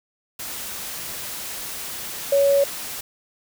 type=tone in noise; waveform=sine; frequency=560 Hz; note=C#5; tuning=18 cents sharp; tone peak=-14 dBFS; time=2.32-2.64 s; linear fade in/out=5 ms; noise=white; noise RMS=-32 dBFS; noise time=0.39-3.01 s; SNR=+15 dB; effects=none